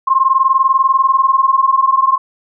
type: tone pair together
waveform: sine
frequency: 1054.7 / 1075 Hz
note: C6 / C6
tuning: +14 / +47 cents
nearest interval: unison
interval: 33 cents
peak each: -12 dBFS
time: 0.07-2.18 s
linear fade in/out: 10 ms
effects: none